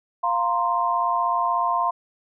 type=chord; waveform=sine; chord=F suspended fourth; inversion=none; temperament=just; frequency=698.5 / 931.3 / 1047.7 Hz; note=F5 / Bb5 / C6; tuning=0 / -2 / +2 cents; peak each=-25 / -25 / -22 dBFS; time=0.23-1.91 s; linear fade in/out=10 ms; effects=none